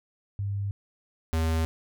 sine / square tone pair in turn, 100 / 80.84 Hz, G2 / E2, +35 / -33 cents, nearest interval major third, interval 368 cents, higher first, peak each -27 / -24 dBFS, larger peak second, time 0.39-0.71 / 1.33-1.65 s, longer neither, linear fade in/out 0 ms, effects none

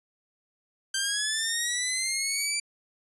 10% pulse linear sweep, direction up, 1561 to 2349 Hz, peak -17 dBFS, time 0.94-2.6 s, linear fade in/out 5 ms, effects resampled to 24000 Hz

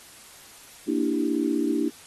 sine chord, E half-diminished seventh, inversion second, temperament equal, 233.1 / 293.7 / 329.6 / 392 Hz, Bb3 / D4 / E4 / G4, 0 / 0 / 0 / 0 cents, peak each -29 / -25 / -27 / -31 dBFS, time 0.87-1.9 s, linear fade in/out 20 ms, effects white hiss -48 dBFS RMS until 2.06 s + AAC 32 kbps

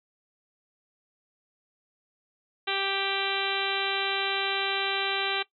harmonic tone, 392 Hz, G4, in tune, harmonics 1 / 2 / 3 / 4 / 5 / 6 / 7 / 8 / 9 / 10, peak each -35 / -34 / -36 / -35 / -38 / -35 / -35 / -34 / -37 / -35 dBFS, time 2.67-5.43 s, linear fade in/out 10 ms, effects noise-tail reverb RT60 0.1 s tail -18 dB re dry

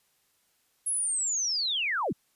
sine linear sweep, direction down, 10830 to 93.7 Hz, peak -26 dBFS, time 0.86-2.13 s, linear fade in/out 10 ms, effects white hiss -70 dBFS RMS until 2.35 s + resampled to 32000 Hz

